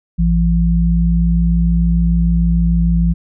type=tone pair together; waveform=sine; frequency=56.58 / 170 Hz; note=A1 / F3; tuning=+49 / -46 cents; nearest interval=octave + perfect fifth; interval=1905 cents; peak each=-13 dBFS; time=0.18-3.14 s; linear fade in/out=20 ms; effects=none